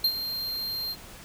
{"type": "tone with ADSR envelope", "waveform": "square", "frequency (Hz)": 4184, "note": "C8", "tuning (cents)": -1, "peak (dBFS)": -19, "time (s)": [0.04, 0.96], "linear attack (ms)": 5, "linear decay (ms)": 67, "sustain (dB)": -11, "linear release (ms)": 48, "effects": ["pink hiss -46 dBFS RMS until 1.24 s"]}